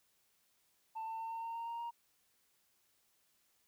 sine tone with pitch steps, 890 / 896.7 / 903.5 / 910.3 / 917.1 / 924.1 / 931 / 938 Hz, A5 / A5 / A5 / A#5 / A#5 / A#5 / A#5 / A#5, +20 / +33 / +46 / -41 / -29 / -15 / -2 / +11 cents, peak -37 dBFS, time 0.95-1.91 s, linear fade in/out 20 ms, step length 120 ms, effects tanh soft clip ceiling -38 dBFS + white hiss -75 dBFS RMS until 3.67 s

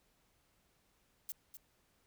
violet noise with echo, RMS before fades -42 dBFS, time 1.29-1.32 s, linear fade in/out 0 ms, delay 250 ms, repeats 1, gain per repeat -9 dB, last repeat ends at 1.57 s, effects pink hiss -74 dBFS RMS until 2.06 s

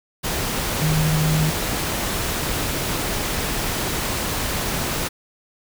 sine tone in noise, 155.56 Hz, D#3, in tune, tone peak -17 dBFS, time 0.81-1.51 s, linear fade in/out 20 ms, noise pink, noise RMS -24 dBFS, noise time 0.23-5.09 s, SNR +4 dB, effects none

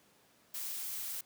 blue noise with amplitude modulation, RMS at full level -38 dBFS, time 0.54-1.21 s, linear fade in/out 5 ms, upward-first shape sine, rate 213 Hz, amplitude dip 40%, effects pink hiss -66 dBFS RMS until 1.25 s + high-pass 150 Hz 12 dB/octave

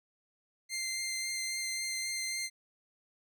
15% pulse tone with vibrato, 2091 Hz, C7, 2 cents flat, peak -27 dBFS, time 0.69-2.5 s, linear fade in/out 50 ms, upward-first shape sine, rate 3.7 Hz, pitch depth 10 cents each way, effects none

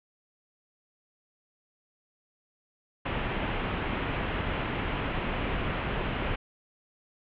pink low-pass noise, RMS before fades -31 dBFS, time 3.05-6.36 s, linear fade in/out 10 ms, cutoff 3100 Hz, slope 48 dB/octave, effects none

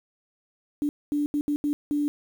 sine tone bursts at uneven times, 292.7 Hz, D4, 6 cents flat, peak -22 dBFS, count 6, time 0.82-0.89 / 1.12-1.26 / 1.34-1.41 / 1.48-1.56 / 1.64-1.73 / 1.91-2.08 s, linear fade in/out 0 ms, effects 8-bit

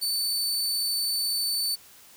sawtooth tone, 4518 Hz, C#8, 32 cents sharp, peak -22 dBFS, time 0.01-1.76 s, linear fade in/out 20 ms, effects white hiss -52 dBFS RMS until 2.16 s

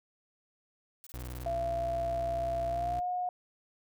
blue noise bursts, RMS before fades -50 dBFS, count 8, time 1.04-1.43 s, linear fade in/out 0 ms, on 26 ms, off 26 ms
30% pulse tone with vibrato, 61.74 Hz, B1, in tune, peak -36 dBFS, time 1.14-3 s, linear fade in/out 0 ms, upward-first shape sine, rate 19 Hz, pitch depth 100 cents each way
sine tone with pitch glide, 678 to 722.5 Hz, E5 to F#5, +49 to -41 cents, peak -30 dBFS, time 1.46-3.29 s, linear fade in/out 2 ms, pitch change +110 cents, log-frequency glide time 2.68-3.08 s
effects none

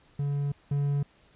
triangle tone pair in turn, 142.5 / 142.5 Hz, C#3 / C#3, +48 / +48 cents, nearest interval unison, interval 0 cents, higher neither, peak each -24 / -22 dBFS, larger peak second, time 0.19-0.52 / 0.71-1.03 s, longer first, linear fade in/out 5 ms, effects pink hiss -61 dBFS RMS until 1.35 s + resampled to 8000 Hz

